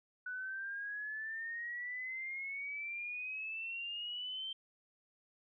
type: exponential sweep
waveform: sine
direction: up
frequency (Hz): 1480 to 3139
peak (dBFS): -39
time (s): 0.26-4.53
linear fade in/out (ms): 5
effects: none